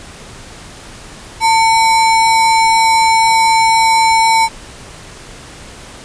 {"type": "tone with sample-and-hold", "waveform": "sine", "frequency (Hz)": 899, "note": "A5", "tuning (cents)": 37, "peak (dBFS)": -7, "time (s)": [1.4, 4.49], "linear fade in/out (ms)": 50, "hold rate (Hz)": 3150, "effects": ["pink hiss -34 dBFS RMS until 6.04 s", "resampled to 22050 Hz"]}